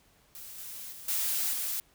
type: noise with level steps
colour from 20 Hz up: blue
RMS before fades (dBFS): -45 / -42 / -46 / -30 / -33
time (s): 0.35-1.8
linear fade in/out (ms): 0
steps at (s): 0.58 / 0.92 / 1.08 / 1.53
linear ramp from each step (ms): 5
effects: pink hiss -64 dBFS RMS until 1.94 s